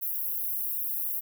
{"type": "high-pass noise", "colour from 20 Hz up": "pink", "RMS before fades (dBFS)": -31, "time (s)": [0.01, 1.21], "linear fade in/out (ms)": 20, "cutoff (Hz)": 12000, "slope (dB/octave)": 48, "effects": []}